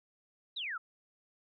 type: exponential sweep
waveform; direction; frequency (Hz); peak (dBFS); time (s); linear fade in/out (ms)
sine; down; 4062 to 1244.5; -35; 0.56-0.78; 10
effects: MP3 48 kbps